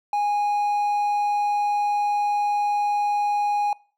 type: tone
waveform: triangle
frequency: 825 Hz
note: G#5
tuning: 12 cents flat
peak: -18 dBFS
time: 0.13-3.73 s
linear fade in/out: 2 ms
effects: noise-tail reverb RT60 0.4 s tail -23 dB re dry